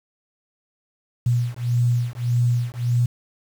sine beating tone pair, 120 / 121.7 Hz, B2 / B2, -49 / -25 cents, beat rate 1.7 Hz, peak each -21 / -21 dBFS, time 1.26-3.06 s, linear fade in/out 5 ms, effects 7-bit

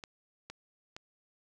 clicks, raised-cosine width 0.2 ms, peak -26 dBFS, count 3, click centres 0.038 / 0.5 / 0.965 s, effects none

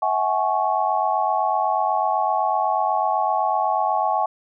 sine tone cluster, 649 / 756 / 844 / 1107 Hz, E5 / F#5 / G#5 / C#6, -27 / +37 / +28 / -3 cents, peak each -26 / -23 / -22 / -25 dBFS, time 0.02-4.26 s, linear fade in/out 5 ms, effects none

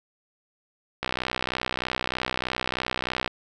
click train, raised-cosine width 0.3 ms, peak -10 dBFS, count 143, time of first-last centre 1.03-3.277 s, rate 63.2 Hz, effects none

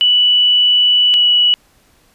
sine tone pair in turn, 2960 / 2940 Hz, F#7 / F#7, 0 / -12 cents, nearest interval unison, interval 12 cents, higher first, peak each -8 dBFS, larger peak neither, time 0.01-1.14 / 1.14-1.54 s, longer first, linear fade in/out 0 ms, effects pink hiss -53 dBFS RMS until 2.14 s + resampled to 32000 Hz

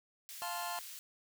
white high-pass noise, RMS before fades -48 dBFS, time 0.29-0.99 s, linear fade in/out 0 ms, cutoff 2100 Hz, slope 12 dB/octave
sawtooth chord, F major, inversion none, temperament just, 698.5 / 873.1 / 1047.7 Hz, F5 / A5 / C6, 0 / -14 / +2 cents, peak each -37 / -39 / -38 dBFS, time 0.42-0.79 s, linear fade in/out 0 ms
effects none

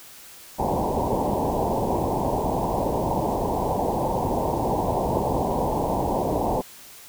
white low-pass noise, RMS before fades -24 dBFS, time 0.58-6.62 s, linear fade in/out 20 ms, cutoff 980 Hz, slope 96 dB/octave, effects white hiss -45 dBFS RMS until 7.08 s

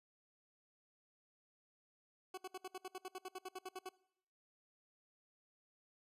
20% pulse tone bursts, 373.1 Hz, F#4, 14 cents sharp, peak -39 dBFS, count 16, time 2.34-3.891 s, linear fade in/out 5 ms, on 36 ms, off 65 ms, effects noise-tail reverb RT60 0.8 s tail -22 dB re dry + resampled to 32000 Hz

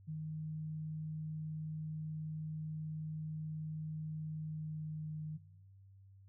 sine tone with pitch glide, 155.56 to 154.22 Hz, D#3 to D#3, 0 to -15 cents, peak -39 dBFS, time 0.07-5.38 s, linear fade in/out 20 ms, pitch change -15 cents, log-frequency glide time 4.29-5.2 s, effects noise-tail reverb RT60 1.0 s tail -20 dB re dry + added 97 Hz sine -57 dBFS peak until 6.28 s

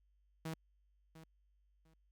sawtooth tone with echo, 160.7 Hz, E3, 44 cents flat, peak -36 dBFS, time 0.45-0.54 s, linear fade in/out 5 ms, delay 700 ms, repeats 2, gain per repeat -14 dB, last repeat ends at 1.94 s, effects added 50 Hz sine -70 dBFS peak until 2.11 s

